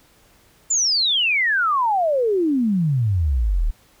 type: exponential sweep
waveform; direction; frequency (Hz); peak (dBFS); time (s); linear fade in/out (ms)
sine; down; 7310 to 34.7; -16; 0.7-3.71; 10
effects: pink hiss -55 dBFS RMS until 4 s